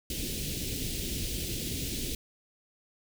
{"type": "band-stop noise", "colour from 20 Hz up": "pink", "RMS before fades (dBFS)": -34, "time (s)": [0.1, 2.15], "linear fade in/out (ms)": 2, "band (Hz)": [410, 2700], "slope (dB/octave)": 24, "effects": []}